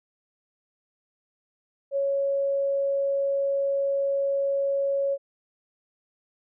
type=tone; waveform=sine; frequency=554.4 Hz; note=C#5; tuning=in tune; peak=-22 dBFS; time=1.91-5.18 s; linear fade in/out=50 ms; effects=none